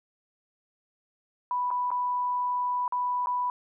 sine tone with dropouts, 987.8 Hz, B5, in tune, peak -25 dBFS, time 1.51-3.5 s, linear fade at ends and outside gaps 1 ms, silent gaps 1.705-1.712 / 1.905-1.915 / 2.879-2.923 / 3.26-3.27 s, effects none

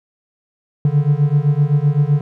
triangle beating tone pair, 142 / 149.8 Hz, C#3 / D3, +42 / +35 cents, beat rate 7.8 Hz, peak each -13 dBFS, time 0.85-2.21 s, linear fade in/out 2 ms, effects none

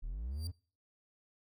triangle linear sweep, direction up, 32.7 to 91.8 Hz, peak -35 dBFS, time 0.02-0.52 s, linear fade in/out 20 ms
sawtooth tone with exponential growth, 4699 Hz, D8, in tune, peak -39 dBFS, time 0.31-0.47 s, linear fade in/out 2 ms, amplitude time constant 34 ms
effects noise-tail reverb RT60 0.4 s tail -22 dB re dry

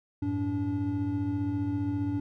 triangle tone cluster, 93.7 / 108.7 / 288 Hz, F#2 / A2 / D4, +22 / -21 / -34 cents, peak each -33 / -32 / -27 dBFS, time 0.22-2.2 s, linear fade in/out 5 ms, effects none

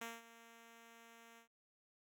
5% pulse tone with ADSR envelope, 230.5 Hz, A#3, 19 cents flat, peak -32 dBFS, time 0.01-1.48 s, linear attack 6 ms, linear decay 200 ms, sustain -16 dB, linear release 100 ms, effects none

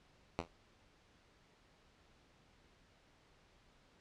5% pulse tone with exponential decay, 84 Hz, E2, 33 cents sharp, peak -23 dBFS, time 0.39-0.5 s, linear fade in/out 0 ms, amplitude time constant 22 ms, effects pink hiss -68 dBFS RMS until 4 s + low-pass 5000 Hz 12 dB/octave

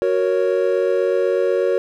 triangle chord, F# major, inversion none, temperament equal, 370 / 466.2 / 554.4 Hz, F#4 / A#4 / C#5, 0 / 0 / 0 cents, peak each -18 dBFS, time 0.02-1.78 s, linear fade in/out 0 ms, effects none

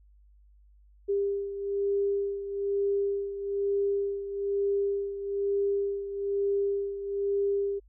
sine beating tone pair, 399.6 / 400.7 Hz, G4 / G4, +33 / +38 cents, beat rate 1.1 Hz, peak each -27 / -33 dBFS, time 1.08-7.8 s, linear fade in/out 20 ms, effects added 50 Hz sine -55 dBFS peak until 7.88 s

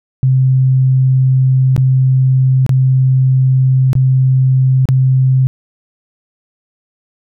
sine tone with dropouts, 130.81 Hz, C3, in tune, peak -7 dBFS, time 0.23-5.47 s, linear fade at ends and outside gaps 0 ms, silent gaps 1.764-1.778 / 2.664-2.693 / 3.931-3.953 / 4.855-4.888 s, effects none

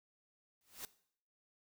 white noise with exponential growth, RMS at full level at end -42 dBFS, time 0.61-0.85 s, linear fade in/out 1 ms, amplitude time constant 51 ms, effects noise-tail reverb RT60 0.6 s tail -18 dB re dry

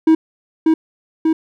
triangle tone with echo, 320 Hz, D#4, 49 cents sharp, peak -5 dBFS, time 0.07-0.15 s, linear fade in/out 5 ms, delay 590 ms, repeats 2, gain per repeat -2 dB, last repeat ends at 1.33 s, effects none

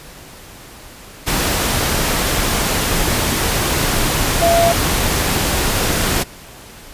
sine tone in noise, 678 Hz, E5, 49 cents sharp, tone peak -11 dBFS, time 4.41-4.73 s, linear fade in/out 20 ms, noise pink, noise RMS -17 dBFS, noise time 1.26-6.24 s, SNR +3 dB, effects pink hiss -38 dBFS RMS until 6.93 s + resampled to 32000 Hz

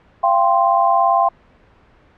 sine chord, F suspended second, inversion none, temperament equal with one note detuned, 686.1 / 784 / 1046.5 Hz, F5 / G5 / C6, -31 / 0 / 0 cents, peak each -16 dBFS, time 0.23-1.29 s, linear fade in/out 10 ms, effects pink hiss -51 dBFS RMS until 2.17 s + low-pass 2000 Hz 12 dB/octave

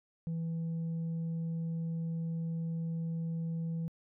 sine tone, 164.81 Hz, E3, in tune, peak -30 dBFS, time 0.27-3.88 s, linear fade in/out 0 ms, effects tanh soft clip ceiling -32 dBFS

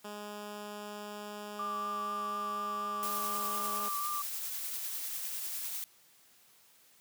10% pulse tone, 207.7 Hz, G#3, in tune, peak -33 dBFS, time 0.04-3.89 s, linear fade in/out 10 ms
sine tone with vibrato, 1180 Hz, D6, 8 cents sharp, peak -34 dBFS, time 1.59-4.22 s, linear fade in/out 5 ms, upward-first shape triangle, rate 4.1 Hz, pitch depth 28 cents each way
blue noise with tremolo, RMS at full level -37 dBFS, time 3.03-5.84 s, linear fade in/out 0 ms, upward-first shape triangle, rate 10 Hz, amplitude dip 30%
effects white hiss -63 dBFS RMS until 7 s + high-pass 100 Hz 12 dB/octave

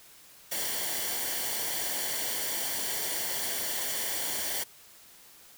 white noise with comb filter, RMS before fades -32 dBFS, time 0.51-4.64 s, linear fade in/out 10 ms, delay 0.78 ms, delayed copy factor -0.6, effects white hiss -54 dBFS RMS until 5.57 s

